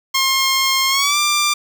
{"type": "tone with pitch glide", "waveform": "10% pulse", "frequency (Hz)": [1069, 1186.1], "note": ["C6", "D6"], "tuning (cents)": [37, 17], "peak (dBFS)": -6, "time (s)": [0.14, 1.54], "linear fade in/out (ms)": 10, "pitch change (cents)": 180, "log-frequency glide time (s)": [0.89, 1.18], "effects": ["7-bit"]}